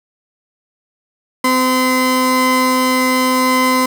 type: tone pair together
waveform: 30% pulse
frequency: 256.4 / 1024.7 Hz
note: C4 / C6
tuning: -35 / -36 cents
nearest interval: 2 octaves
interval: 2399 cents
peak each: -12 dBFS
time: 1.44-3.86 s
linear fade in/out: 5 ms
effects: none